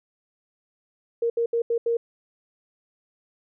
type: tone bursts at uneven times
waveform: sine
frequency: 466.2 Hz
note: A#4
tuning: in tune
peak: -20 dBFS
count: 5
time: 1.22-1.3 / 1.37-1.46 / 1.53-1.62 / 1.7-1.78 / 1.86-1.97 s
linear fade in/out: 5 ms
effects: none